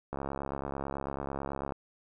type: click train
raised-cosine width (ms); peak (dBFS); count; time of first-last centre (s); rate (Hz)
1; -21; 111; 0.13-1.722; 69.1
effects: none